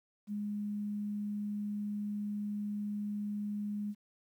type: tone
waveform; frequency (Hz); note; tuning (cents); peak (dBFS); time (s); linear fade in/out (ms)
sine; 207; G#3; -5; -34; 0.27-3.95; 50
effects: 11-bit